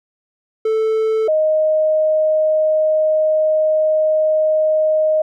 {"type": "tone pair in turn", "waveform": ["triangle", "sine"], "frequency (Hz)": [440, 622.3], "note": ["A4", "D#5"], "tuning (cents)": [0, 0], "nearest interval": "tritone", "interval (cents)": 600, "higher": "second", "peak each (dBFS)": -12, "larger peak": "neither", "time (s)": [[0.65, 1.28], [1.28, 5.22]], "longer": "second", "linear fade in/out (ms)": 5, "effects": []}